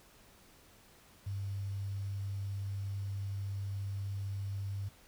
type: tone with quantisation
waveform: sine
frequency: 98.9 Hz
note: G2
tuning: 16 cents sharp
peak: -35 dBFS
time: 1.26-4.89 s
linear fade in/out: 10 ms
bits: 10
effects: pink hiss -61 dBFS RMS until 5.07 s